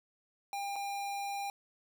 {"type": "tone with dropouts", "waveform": "square", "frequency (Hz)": 801, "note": "G5", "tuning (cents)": 37, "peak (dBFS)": -36, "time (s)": [0.53, 1.5], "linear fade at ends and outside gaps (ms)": 1, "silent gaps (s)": [0.758, 0.762], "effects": []}